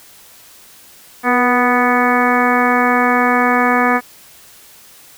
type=harmonic tone with a mistuned harmonic; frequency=246.9 Hz; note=B3; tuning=in tune; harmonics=1 / 2 / 3 / 4 / 5 / 6 / 7 / 8 / 9; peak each=-17 / -20 / -18 / -20 / -18 / -25 / -19 / -28 / -22 dBFS; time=1.23-4.01 s; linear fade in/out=50 ms; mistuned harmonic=2; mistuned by=-27 cents; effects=white hiss -43 dBFS RMS until 5.17 s